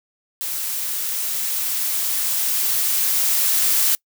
blue noise with level ramp, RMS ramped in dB -26 to -17 dBFS, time 0.41-3.95 s, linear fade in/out 0 ms, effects noise-tail reverb RT60 0.1 s tail -26 dB re dry

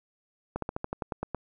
slowing click train, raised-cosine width 1 ms, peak -17 dBFS, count 10, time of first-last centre 0.56-1.347 s, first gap 63 ms, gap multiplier 1.08, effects none

